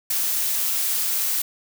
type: noise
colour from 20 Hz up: blue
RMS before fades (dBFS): -23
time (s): 0.1-1.42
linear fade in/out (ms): 5
effects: none